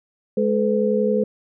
sine tone cluster, 210.2 / 431.9 / 503 Hz, G#3 / A4 / B4, +21 / -32 / +32 cents, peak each -21 dBFS, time 0.37-1.24 s, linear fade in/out 5 ms, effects none

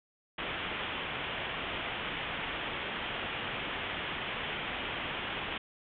white low-pass noise, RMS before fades -37 dBFS, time 0.38-5.58 s, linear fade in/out 5 ms, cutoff 3400 Hz, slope 96 dB/octave, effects none

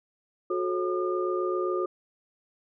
sine tone cluster, 363.9 / 431.4 / 542 / 1209 Hz, F#4 / A4 / C#5 / D6, -29 / -34 / -39 / +50 cents, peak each -27 / -34 / -34 / -33 dBFS, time 0.5-1.86 s, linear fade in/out 5 ms, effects none

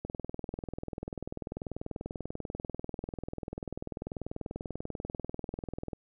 click train, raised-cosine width 2 ms, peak -23 dBFS, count 121, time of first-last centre 0.05-5.932 s, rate 20.4 Hz, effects none

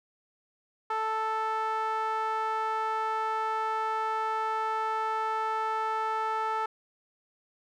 sawtooth tone with band-pass filter, 440 Hz, A4, in tune, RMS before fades -30 dBFS, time 0.9-6.66 s, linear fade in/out 5 ms, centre 1100 Hz, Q 8.7, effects none

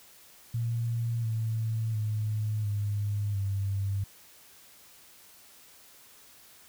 sine tone with pitch steps, 116.54 / 111.79 / 107.24 / 102.87 / 98.68 Hz, A#2 / A2 / A2 / G#2 / G2, 0 / +28 / -44 / -16 / +12 cents, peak -27 dBFS, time 0.54-4.04 s, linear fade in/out 5 ms, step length 700 ms, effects white hiss -55 dBFS RMS until 6.68 s

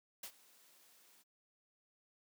white noise with ADSR envelope, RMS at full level -45 dBFS, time 0.23-1.24 s, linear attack 5 ms, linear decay 73 ms, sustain -21 dB, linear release 32 ms, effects high-pass 200 Hz 12 dB/octave

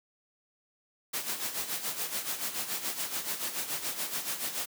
white noise with tremolo, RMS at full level -32 dBFS, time 1.13-4.66 s, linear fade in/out 10 ms, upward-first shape sine, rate 7 Hz, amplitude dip 65%, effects high-pass 150 Hz 12 dB/octave

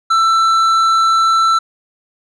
triangle tone with tanh clipping, 1333 Hz, E6, 19 cents sharp, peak -11 dBFS, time 0.1-1.59 s, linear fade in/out 10 ms, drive 13 dB, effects none

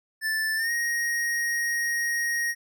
square tone with pitch glide, 1760 to 1875.5 Hz, A6 to A#6, 0 to +10 cents, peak -25 dBFS, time 0.21-2.55 s, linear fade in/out 50 ms, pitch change +110 cents, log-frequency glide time 0.56-0.71 s, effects none

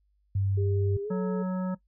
sine tone, 98 Hz, G2, in tune, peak -24 dBFS, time 0.35-0.97 s, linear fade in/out 5 ms
sine tone with pitch glide, 399.9 to 433.6 Hz, G4 to A4, +35 to -25 cents, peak -31 dBFS, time 0.57-1.43 s, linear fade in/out 10 ms, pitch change +140 cents, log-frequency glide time 1.02-1.1 s
harmonic tone, 185 Hz, F#3, in tune, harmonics 1 / 3 / 5 / 7 / 9, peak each -27 / -37 / -43 / -44 / -51 dBFS, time 1.1-1.75 s, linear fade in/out 10 ms
effects noise-tail reverb RT60 0.1 s tail -18 dB re dry + added 50 Hz sine -66 dBFS peak until 1.87 s

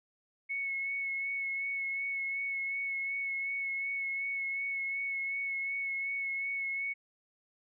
sine tone with vibrato, 2199 Hz, C#7, 14 cents flat, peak -32 dBFS, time 0.49-6.94 s, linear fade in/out 20 ms, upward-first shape sine, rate 2.7 Hz, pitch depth 19 cents each way, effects none

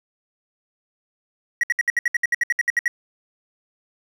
triangle tone bursts, 1909 Hz, A#6, 41 cents sharp, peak -14 dBFS, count 15, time 1.61-2.88 s, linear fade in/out 2 ms, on 24 ms, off 65 ms, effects none

